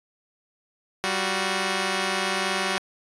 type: tone pair together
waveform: 5% pulse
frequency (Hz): 193.16 / 365.3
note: G3 / F#4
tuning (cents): -25 / -22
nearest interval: major seventh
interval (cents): 1103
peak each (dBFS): -15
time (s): 1.04-2.78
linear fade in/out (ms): 0
effects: resampled to 22050 Hz